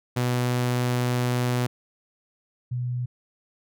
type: tone pair in turn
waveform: sawtooth / sine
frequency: 123.47 / 123.47 Hz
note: B2 / B2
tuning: 0 / 0 cents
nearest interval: unison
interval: 0 cents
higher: neither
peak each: -18 / -25 dBFS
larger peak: first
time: 0.16-1.67 / 2.71-3.06 s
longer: first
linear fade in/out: 10 ms
effects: none